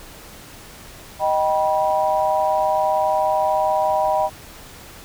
sine chord, Eb augmented, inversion none, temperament just, 622.3 / 777.8 / 972.3 Hz, Eb5 / G5 / B5, 0 / -14 / -27 cents, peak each -20 / -20 / -22 dBFS, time 1.19-4.3 s, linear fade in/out 50 ms, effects pink hiss -41 dBFS RMS until 5.04 s

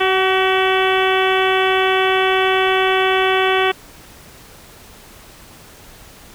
harmonic tone with a mistuned harmonic, 379.2 Hz, F#4, 43 cents sharp, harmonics 1 / 2 / 3 / 4 / 5 / 6 / 7 / 8 / 9, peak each -17 / -20 / -22 / -23 / -24 / -25 / -25 / -26 / -27 dBFS, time 0-3.72 s, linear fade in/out 10 ms, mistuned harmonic 2, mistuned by -16 cents, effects pink hiss -42 dBFS RMS until 6.34 s

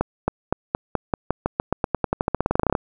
accelerating click train, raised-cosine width 1 ms, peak -5 dBFS, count 27, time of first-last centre 0.01-2.752 s, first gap 270 ms, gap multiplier 0.91, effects none

